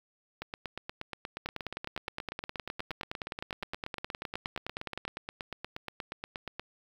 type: two click trains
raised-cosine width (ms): 0.3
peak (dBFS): -21 / -19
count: 53 / 36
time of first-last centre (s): 0.42-6.596 / 1.46-5.079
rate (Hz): 8.42 / 9.67
effects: 8-bit